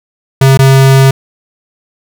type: tone with dropouts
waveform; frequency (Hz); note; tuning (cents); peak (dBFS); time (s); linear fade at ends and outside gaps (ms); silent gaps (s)
square; 134.4; C3; +47; -3; 0.41-1.11; 5; 0.574-0.59
effects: none